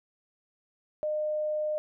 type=tone; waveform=sine; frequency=609 Hz; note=D#5; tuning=37 cents flat; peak=-27 dBFS; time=1.03-1.78 s; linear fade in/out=0 ms; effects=none